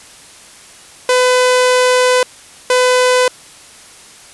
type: tone bursts at uneven times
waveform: sawtooth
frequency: 503 Hz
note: B4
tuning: 32 cents sharp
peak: -5 dBFS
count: 2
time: 1.09-2.23 / 2.7-3.28 s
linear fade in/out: 2 ms
effects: white hiss -39 dBFS RMS until 4.33 s + resampled to 24000 Hz